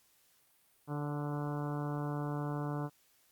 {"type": "harmonic tone with a mistuned harmonic", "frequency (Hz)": 146.6, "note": "D3", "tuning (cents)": -3, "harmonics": [1, 2, 3, 4, 5, 6, 7, 8, 9, 10], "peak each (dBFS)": [-36, -40, -45, -47, -47, -49, -48, -51, -52, -54], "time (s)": [0.87, 2.9], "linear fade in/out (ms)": 50, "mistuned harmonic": 4, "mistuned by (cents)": -16, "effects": ["white hiss -69 dBFS RMS until 3.31 s", "Opus 48 kbps"]}